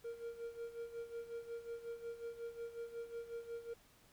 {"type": "tone with tremolo", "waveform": "triangle", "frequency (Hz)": 466.2, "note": "A#4", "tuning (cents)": 0, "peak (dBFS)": -39, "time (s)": [0.04, 3.74], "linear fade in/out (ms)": 10, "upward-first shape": "sine", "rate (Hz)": 5.5, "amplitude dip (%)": 75, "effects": ["pink hiss -67 dBFS RMS until 4.12 s"]}